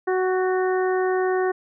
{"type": "harmonic tone with a mistuned harmonic", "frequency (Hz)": 371.8, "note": "F#4", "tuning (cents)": 8, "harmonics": [1, 2, 3, 4, 5], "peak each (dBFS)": [-20, -27, -32, -33, -33], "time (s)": [0.07, 1.52], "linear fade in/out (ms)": 10, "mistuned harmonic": 5, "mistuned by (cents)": -25, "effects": []}